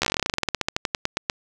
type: slowing click train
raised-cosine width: 0.2 ms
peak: -4 dBFS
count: 26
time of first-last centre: 0.02-1.299 s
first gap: 13 ms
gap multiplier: 1.1
effects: none